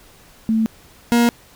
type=tone pair in turn; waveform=sine / 40% pulse; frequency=222 / 236.8 Hz; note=A3 / A#3; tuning=+16 / +27 cents; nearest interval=minor second; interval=111 cents; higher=second; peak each=-14 / -11 dBFS; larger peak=second; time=0.49-0.66 / 1.12-1.29 s; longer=neither; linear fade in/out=0 ms; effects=pink hiss -48 dBFS RMS until 1.55 s